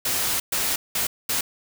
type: noise bursts at uneven times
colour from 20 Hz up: white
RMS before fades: -24 dBFS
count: 4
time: 0.05-0.4 / 0.52-0.76 / 0.95-1.07 / 1.29-1.41 s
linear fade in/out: 5 ms
effects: none